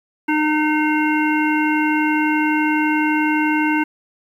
harmonic tone, 305.3 Hz, D#4, 33 cents flat, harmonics 1 / 3 / 5 / 7 / 9, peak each -17 / -22 / -24 / -25 / -27 dBFS, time 0.28-3.84 s, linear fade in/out 10 ms, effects 8-bit

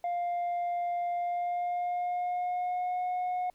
sine tone with pitch glide, 701 to 725.7 Hz, F5 to F#5, +6 to -34 cents, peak -26 dBFS, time 0.04-3.5 s, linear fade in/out 2 ms, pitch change +60 cents, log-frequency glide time 1.15-3.03 s, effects tanh soft clip ceiling -28 dBFS + pink hiss -70 dBFS RMS until 3.54 s

